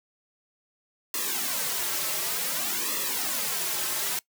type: noise with flanger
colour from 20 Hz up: white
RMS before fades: -29 dBFS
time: 1.14-4.19 s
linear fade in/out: 2 ms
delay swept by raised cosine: 1.3 to 4.2 ms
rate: 0.55 Hz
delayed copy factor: -1
effects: noise-tail reverb RT60 0.1 s tail -21 dB re dry + high-pass 200 Hz 12 dB/octave